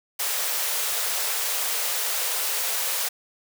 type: high-pass noise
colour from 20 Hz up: white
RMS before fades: -26 dBFS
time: 0.19-3.09 s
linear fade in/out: 10 ms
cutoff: 420 Hz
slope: 96 dB/octave
effects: none